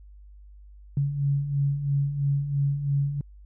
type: beating tone pair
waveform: sine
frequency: 138.59 / 141.59 Hz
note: C#3 / C#3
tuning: 0 / +37 cents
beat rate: 3 Hz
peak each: -30 / -23 dBFS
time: 0.97-3.21 s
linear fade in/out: 2 ms
effects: added 50 Hz sine -45 dBFS peak until 3.45 s